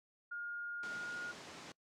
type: tone with pitch glide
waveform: sine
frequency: 1420 to 1430.7 Hz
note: F6 to F6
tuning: +28 to +41 cents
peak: -40 dBFS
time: 0.31-1.32 s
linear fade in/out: 10 ms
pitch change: +13 cents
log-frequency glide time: 0.81-1.19 s
type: low-pass noise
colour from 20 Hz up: pink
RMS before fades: -50 dBFS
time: 0.83-1.72 s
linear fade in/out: 2 ms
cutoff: 7100 Hz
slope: 24 dB/octave
effects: noise-tail reverb RT60 0.1 s tail -25 dB re dry + high-pass 200 Hz 12 dB/octave